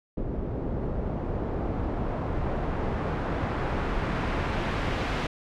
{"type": "noise with low-pass filter sweep", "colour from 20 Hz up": "pink", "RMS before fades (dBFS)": -29, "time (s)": [0.17, 5.27], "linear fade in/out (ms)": 5, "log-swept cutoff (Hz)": [440, 2700], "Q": 0.75, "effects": []}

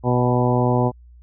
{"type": "harmonic tone with a mistuned harmonic", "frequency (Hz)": 123.47, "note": "B2", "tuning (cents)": 0, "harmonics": [1, 2, 3, 4, 5, 6, 7, 8], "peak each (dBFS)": [-19, -22, -24, -25, -26, -27, -27, -28], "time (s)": [0.03, 0.92], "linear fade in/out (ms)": 50, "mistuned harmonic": 6, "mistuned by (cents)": 22, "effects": ["added 60 Hz sine -43 dBFS peak until 1.22 s"]}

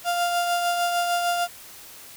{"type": "tone with tremolo", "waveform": "35% pulse", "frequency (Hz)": 698.5, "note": "F5", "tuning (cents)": 0, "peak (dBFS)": -18, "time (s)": [0.04, 1.48], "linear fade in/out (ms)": 50, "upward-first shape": "triangle", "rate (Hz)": 6.6, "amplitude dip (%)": 40, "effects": ["white hiss -44 dBFS RMS until 2.16 s"]}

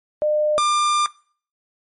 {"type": "tone pair in turn", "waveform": ["sine", "45% pulse"], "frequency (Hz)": [604, 1195.2], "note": ["D5", "D6"], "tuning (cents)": [48, 30], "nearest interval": "octave", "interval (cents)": 1182, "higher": "second", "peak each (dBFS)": [-16, -16], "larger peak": "neither", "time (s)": [[0.22, 0.58], [0.58, 1.06]], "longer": "second", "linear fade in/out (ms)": 0, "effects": ["noise-tail reverb RT60 0.5 s tail -23 dB re dry", "MP3 48 kbps"]}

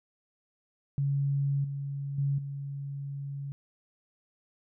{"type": "tone with level steps", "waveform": "sine", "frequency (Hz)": 140, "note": "C#3", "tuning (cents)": 18, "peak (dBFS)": [-25, -32, -25, -34], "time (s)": [0.98, 3.52], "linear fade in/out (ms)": 0, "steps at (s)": [1.64, 2.18, 2.38], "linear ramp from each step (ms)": 5, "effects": []}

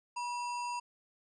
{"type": "harmonic tone with a mistuned harmonic", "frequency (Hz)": 968, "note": "B5", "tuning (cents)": -35, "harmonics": [1, 3, 5, 7, 9], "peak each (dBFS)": [-35, -45, -49, -52, -54], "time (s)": [0.16, 0.8], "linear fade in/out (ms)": 10, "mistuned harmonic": 3, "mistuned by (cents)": -130, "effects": []}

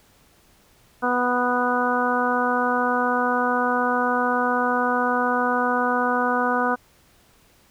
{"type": "harmonic tone", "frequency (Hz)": 246.9, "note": "B3", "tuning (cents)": 0, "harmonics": [1, 2, 3, 4, 5, 6], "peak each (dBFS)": [-26, -26, -26, -26, -26, -26], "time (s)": [1.02, 6.76], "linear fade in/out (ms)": 20, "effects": ["pink hiss -57 dBFS RMS until 7.7 s"]}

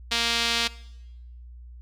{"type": "tone with band-pass filter", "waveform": "sawtooth", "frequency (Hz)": 233.1, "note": "A#3", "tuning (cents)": 0, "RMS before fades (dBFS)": -25, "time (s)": [0.11, 0.68], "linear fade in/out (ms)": 10, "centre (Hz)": 3800, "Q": 1.8, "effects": ["noise-tail reverb RT60 0.9 s tail -19 dB re dry", "added 60 Hz sine -41 dBFS peak until 1.81 s"]}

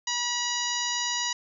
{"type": "harmonic tone", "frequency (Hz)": 968, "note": "B5", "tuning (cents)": -35, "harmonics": [1, 2, 3, 4, 5, 6, 7], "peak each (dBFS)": [-34, -34, -34, -34, -34, -34, -34], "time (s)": [0.07, 1.33], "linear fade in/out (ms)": 5, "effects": []}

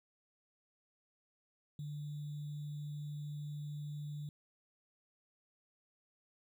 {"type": "tone with sample-and-hold", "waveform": "sine", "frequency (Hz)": 147.8, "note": "D3", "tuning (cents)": 11, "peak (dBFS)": -40, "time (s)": [1.79, 4.29], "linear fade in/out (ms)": 2, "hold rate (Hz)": 3675, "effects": []}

